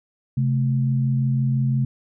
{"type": "tone pair together", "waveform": "sine", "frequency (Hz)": [133.3, 219.2], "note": ["C3", "A3"], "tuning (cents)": [33, -6], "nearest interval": "major sixth", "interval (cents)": 861, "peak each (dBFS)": [-18, -26], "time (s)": [0.37, 1.85], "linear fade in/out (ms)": 5, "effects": []}